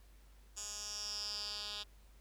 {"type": "tone with band-pass filter sweep", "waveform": "10% pulse", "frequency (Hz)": 207.7, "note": "G#3", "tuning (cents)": 0, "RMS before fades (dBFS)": -43, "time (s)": [0.56, 1.84], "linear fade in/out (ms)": 20, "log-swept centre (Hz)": [6800, 4000], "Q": 6.3, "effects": ["added 50 Hz sine -58 dBFS peak until 2.2 s", "pink hiss -69 dBFS RMS until 2.2 s"]}